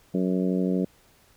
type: harmonic tone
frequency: 92.5 Hz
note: F#2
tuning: in tune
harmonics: 2 / 3 / 4 / 5 / 6 / 7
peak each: -24 / -28 / -31 / -32 / -36 / -40 dBFS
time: 0.14-0.85 s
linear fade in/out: 5 ms
effects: pink hiss -59 dBFS RMS until 1.36 s